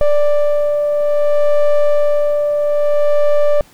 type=ring-modulated tone; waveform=triangle; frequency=293.7 Hz; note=D4; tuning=in tune; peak=-4 dBFS; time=0.01-3.61 s; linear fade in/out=2 ms; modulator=294 Hz; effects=pink hiss -47 dBFS RMS until 3.73 s